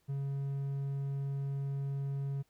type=tone; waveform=triangle; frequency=138.59 Hz; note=C#3; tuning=in tune; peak=-31 dBFS; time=0.08-2.43 s; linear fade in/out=20 ms; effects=pink hiss -74 dBFS RMS until 2.49 s